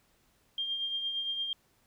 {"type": "tone with tremolo", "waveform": "sine", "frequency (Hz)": 3200, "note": "G7", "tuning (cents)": 35, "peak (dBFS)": -29, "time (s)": [0.58, 1.53], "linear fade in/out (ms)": 2, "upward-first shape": "triangle", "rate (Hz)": 8.7, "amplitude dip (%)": 50, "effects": ["pink hiss -69 dBFS RMS until 1.86 s"]}